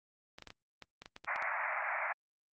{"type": "clicks", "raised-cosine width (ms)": 0.2, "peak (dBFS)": -29, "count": 11, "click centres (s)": [0.385, 0.423, 0.473, 0.504, 0.823, 1.02, 1.059, 1.164, 1.246, 1.36, 1.424]}
{"type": "band-pass noise", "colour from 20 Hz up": "white", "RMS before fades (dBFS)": -36, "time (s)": [1.27, 2.13], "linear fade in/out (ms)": 10, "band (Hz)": [610, 2300], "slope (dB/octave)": 96}
{"effects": ["Opus 32 kbps"]}